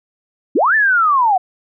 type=linear two-way sweep; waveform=sine; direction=up then down; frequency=208 to 1790 to 713 Hz; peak=-10 dBFS; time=0.55-1.38 s; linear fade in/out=10 ms; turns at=0.75 s; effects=none